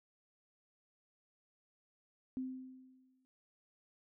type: tone with exponential decay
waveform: sine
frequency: 258.8 Hz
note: C4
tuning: 19 cents flat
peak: -35 dBFS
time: 2.37-3.25 s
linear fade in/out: 0 ms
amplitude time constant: 190 ms
effects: none